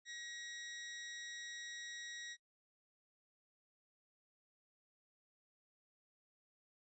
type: tone with amplitude modulation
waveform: 20% pulse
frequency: 1900 Hz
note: A#6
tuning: 33 cents sharp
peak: -40 dBFS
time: 0.05-2.37 s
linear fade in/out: 50 ms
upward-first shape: sine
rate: 282 Hz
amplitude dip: 35%
effects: noise-tail reverb RT60 0.1 s tail -22 dB re dry + resampled to 22050 Hz